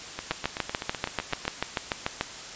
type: two click trains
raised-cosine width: 0.3 ms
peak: -9 / -15 dBFS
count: 14 / 11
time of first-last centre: 0.31-2.211 / 0.19-1.453 s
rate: 6.84 / 7.92 Hz
effects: white hiss -40 dBFS RMS until 2.55 s + resampled to 16000 Hz